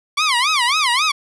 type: tone with vibrato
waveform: 15% pulse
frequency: 1100 Hz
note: C#6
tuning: 14 cents flat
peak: -8 dBFS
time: 0.17-1.12 s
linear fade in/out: 10 ms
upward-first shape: sine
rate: 3.7 Hz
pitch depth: 260 cents each way
effects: resampled to 22050 Hz + 8-bit